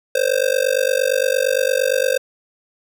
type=tone with amplitude modulation; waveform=square; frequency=523.3 Hz; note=C5; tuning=in tune; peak=-12 dBFS; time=0.15-2.18 s; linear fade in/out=5 ms; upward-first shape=sine; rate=48.7 Hz; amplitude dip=100%; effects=none